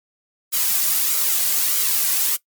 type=noise with flanger; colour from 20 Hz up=blue; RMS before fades=-19 dBFS; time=0.52-2.37 s; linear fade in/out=20 ms; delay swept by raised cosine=1.1 to 2.3 ms; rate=1.6 Hz; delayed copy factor=-0.5; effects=noise-tail reverb RT60 0.1 s tail -19 dB re dry + MP3 96 kbps